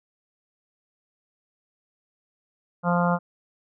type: harmonic tone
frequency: 174.61 Hz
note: F3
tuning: in tune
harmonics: 1 / 3 / 4 / 5 / 6 / 7 / 8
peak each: -22 / -27 / -28 / -29 / -30 / -30 / -31 dBFS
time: 2.83-3.19 s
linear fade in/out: 50 ms
effects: none